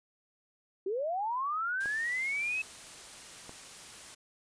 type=linear sweep; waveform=sine; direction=up; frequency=362.7 to 2603 Hz; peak=-30 dBFS; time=0.86-2.62 s; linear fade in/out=5 ms
type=noise; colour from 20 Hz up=white; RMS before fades=-48 dBFS; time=1.8-4.15 s; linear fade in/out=10 ms
type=clicks; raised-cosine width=1 ms; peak=-30 dBFS; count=2; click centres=1.858 / 3.494 s
effects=resampled to 22050 Hz